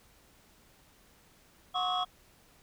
sine tone cluster, 729 / 1071 / 1126 / 1278 / 3325 Hz, F#5 / C6 / C#6 / D#6 / G#7, -26 / +40 / +27 / +46 / +1 cents, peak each -31 / -38 / -36 / -35 / -33 dBFS, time 1.74-2.05 s, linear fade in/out 20 ms, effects tanh soft clip ceiling -22 dBFS + pink hiss -62 dBFS RMS until 2.62 s

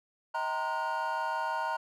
triangle tone cluster, 634 / 776 / 930 / 1036 / 1445 Hz, D#5 / G5 / A#5 / C6 / F#6, +32 / -18 / -4 / -17 / -41 cents, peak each -37 / -39 / -30 / -38 / -36 dBFS, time 0.34-1.77 s, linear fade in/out 10 ms, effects none

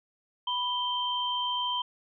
sine tone pair together, 987.8 / 3133 Hz, B5 / G7, 0 / -2 cents, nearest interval octave + minor sixth, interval 1998 cents, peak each -30 / -30 dBFS, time 0.47-1.82 s, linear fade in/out 5 ms, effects none

